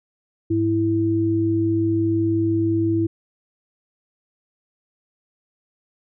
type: tone pair together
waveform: sine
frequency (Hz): 103.83 / 329.6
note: G#2 / E4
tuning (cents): 0 / 0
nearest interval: octave + minor sixth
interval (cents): 2000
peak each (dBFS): -23 / -18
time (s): 0.5-3.07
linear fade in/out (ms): 10
effects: none